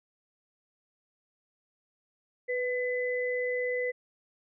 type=tone pair together; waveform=sine; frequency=496.2 / 2010 Hz; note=B4 / B6; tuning=+8 / +30 cents; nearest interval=2 octaves; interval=2422 cents; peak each=-29 / -33 dBFS; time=2.48-3.92 s; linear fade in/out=20 ms; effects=none